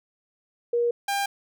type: tone pair in turn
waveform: sine / sawtooth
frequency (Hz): 475.1 / 799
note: A#4 / G5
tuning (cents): +33 / +33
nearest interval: major sixth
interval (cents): 900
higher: second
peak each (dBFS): -20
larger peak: neither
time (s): 0.73-0.91 / 1.08-1.26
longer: neither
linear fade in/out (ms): 5
effects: none